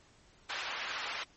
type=band-pass noise; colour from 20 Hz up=pink; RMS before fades=-39 dBFS; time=0.49-1.24 s; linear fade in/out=10 ms; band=1100 to 3800 Hz; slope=12 dB/octave; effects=pink hiss -63 dBFS RMS until 1.36 s + MP3 32 kbps